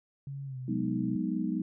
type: tone with pitch glide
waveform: sine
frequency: 138.59 to 127.82 Hz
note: C#3 to C3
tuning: 0 to -40 cents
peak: -36 dBFS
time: 0.27-1.16 s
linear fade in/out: 2 ms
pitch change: -140 cents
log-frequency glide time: 0.45-0.58 s
type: chord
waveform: sine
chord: G# minor seventh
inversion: third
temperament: equal with one note detuned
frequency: 182.98 / 207.7 / 246.9 / 311.1 Hz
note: F#3 / G#3 / B3 / D#4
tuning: -19 / 0 / 0 / 0 cents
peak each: -34 dBFS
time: 0.68-1.62 s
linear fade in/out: 5 ms
effects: none